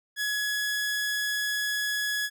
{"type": "tone", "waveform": "sawtooth", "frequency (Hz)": 1685, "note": "G#6", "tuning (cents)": 25, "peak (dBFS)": -23, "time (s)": [0.16, 2.3], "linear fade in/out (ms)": 50, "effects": []}